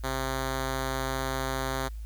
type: tone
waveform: 5% pulse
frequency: 132.5 Hz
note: C3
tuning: 22 cents sharp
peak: -18 dBFS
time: 0.03-1.89 s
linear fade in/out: 20 ms
effects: added 54 Hz sine -35 dBFS peak until 2.05 s + white hiss -61 dBFS RMS until 2.05 s